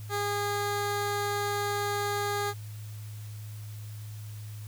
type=tone; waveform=15% pulse; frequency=408.7 Hz; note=G#4; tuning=28 cents flat; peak=-22 dBFS; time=0.09-2.54 s; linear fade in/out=50 ms; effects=added 106 Hz sine -38 dBFS peak until 4.67 s + white hiss -53 dBFS RMS until 4.67 s

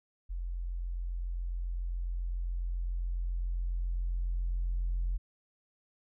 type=tone with level ramp; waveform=sine; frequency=43.65 Hz; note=F1; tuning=in tune; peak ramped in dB=-33 to -27 dBFS; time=0.29-5.18 s; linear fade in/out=20 ms; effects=tanh soft clip ceiling -25 dBFS

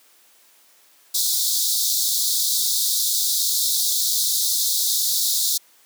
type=high-pass noise; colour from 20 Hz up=pink; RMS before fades=-21 dBFS; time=1.14-5.58 s; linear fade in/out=10 ms; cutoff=3600 Hz; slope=96 dB/octave; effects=white hiss -55 dBFS RMS until 5.85 s + high-pass 300 Hz 12 dB/octave

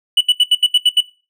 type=tone bursts; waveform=triangle; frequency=2960 Hz; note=F#7; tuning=in tune; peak=-6 dBFS; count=8; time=0.17-1.007 s; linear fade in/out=5 ms; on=39 ms; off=75 ms; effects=noise-tail reverb RT60 0.3 s tail -18 dB re dry

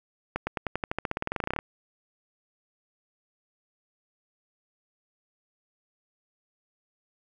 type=accelerating click train; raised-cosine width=0.5 ms; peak=-13 dBFS; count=22; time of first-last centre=0.36-1.589 s; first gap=110 ms; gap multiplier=0.93; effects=9-bit

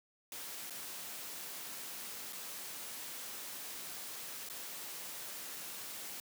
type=noise with dropouts; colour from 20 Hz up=white; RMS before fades=-45 dBFS; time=0.32-6.2 s; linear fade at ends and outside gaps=1 ms; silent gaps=0.698-0.706 / 2.325-2.33 / 4.488-4.498 s; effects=high-pass 150 Hz 12 dB/octave

